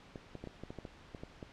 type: clicks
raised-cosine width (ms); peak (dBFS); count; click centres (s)
2; -30; 11; 0.158 / 0.353 / 0.44 / 0.473 / 0.636 / 0.705 / 0.787 / 0.852 / 1.148 / 1.235 / 1.428
effects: pink hiss -57 dBFS RMS until 1.52 s + low-pass 4000 Hz 12 dB/octave